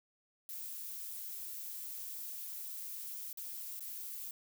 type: noise with dropouts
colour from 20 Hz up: violet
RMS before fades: -44 dBFS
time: 0.49-4.31 s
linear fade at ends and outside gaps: 1 ms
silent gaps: 3.329-3.373 / 3.795-3.806 s
effects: none